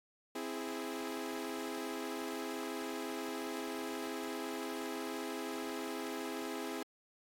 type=chord; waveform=sawtooth; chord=C augmented; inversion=none; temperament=equal; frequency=261.6 / 329.6 / 415.3 Hz; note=C4 / E4 / G#4; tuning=0 / 0 / 0 cents; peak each=-39 / -39 / -39 dBFS; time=0.35-6.83 s; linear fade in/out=5 ms; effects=AAC 64 kbps